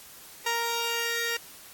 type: tone pair together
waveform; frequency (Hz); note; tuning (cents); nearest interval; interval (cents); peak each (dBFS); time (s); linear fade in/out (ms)
10% pulse; 466.2 / 933; A#4 / A#5; 0 / +1; octave; 1201; -21; 0.46-1.37; 5
effects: white hiss -48 dBFS RMS until 1.73 s + AAC 64 kbps